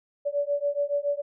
sine beating tone pair, 571 / 578.1 Hz, D5 / D5, -49 / -27 cents, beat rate 7.1 Hz, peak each -27 dBFS, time 0.25-1.22 s, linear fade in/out 20 ms, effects none

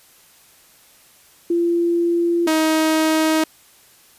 sine / sawtooth tone pair in turn, 342.1 / 315.7 Hz, F4 / D#4, -36 / +25 cents, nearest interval minor second, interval 139 cents, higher first, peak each -15 / -11 dBFS, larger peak second, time 1.5-2.47 / 2.47-3.44 s, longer neither, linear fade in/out 5 ms, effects white hiss -51 dBFS RMS until 4.18 s + resampled to 32000 Hz

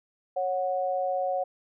sine tone pair together, 551 / 735.5 Hz, C#5 / F#5, -11 / -11 cents, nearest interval perfect fourth, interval 500 cents, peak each -28 dBFS, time 0.36-1.44 s, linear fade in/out 10 ms, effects none

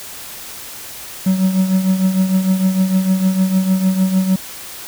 triangle tone with tremolo, 188.2 Hz, F#3, 30 cents sharp, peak -7 dBFS, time 1.26-4.36 s, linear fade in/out 5 ms, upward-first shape triangle, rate 6.6 Hz, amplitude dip 70%, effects white hiss -32 dBFS RMS until 4.87 s

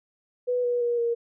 sine tone with pitch steps, 493.9 / 485.4 / 477.1 / 468.9 Hz, B4 / B4 / A#4 / A#4, 0 / -30 / +40 / +10 cents, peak -22 dBFS, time 0.47-1.15 s, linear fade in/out 20 ms, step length 170 ms, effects none

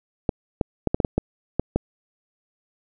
clicks, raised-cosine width 2 ms, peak -6 dBFS, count 9, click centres 0.292 / 0.612 / 0.873 / 0.945 / 1.002 / 1.048 / 1.18 / 1.596 / 1.76 s, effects none

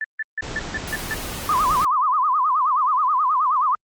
sine tone bursts, 1760 Hz, A6, in tune, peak -22 dBFS, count 7, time 0.01-1.141 s, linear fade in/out 2 ms, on 33 ms, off 150 ms
pink noise, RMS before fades -30 dBFS, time 0.42-1.85 s, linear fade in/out 5 ms
sine tone with vibrato, 1118 Hz, C#6, 14 cents sharp, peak -16 dBFS, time 1.49-3.75 s, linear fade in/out 2 ms, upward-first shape sine, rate 9.4 Hz, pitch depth 210 cents each way
effects Opus 24 kbps

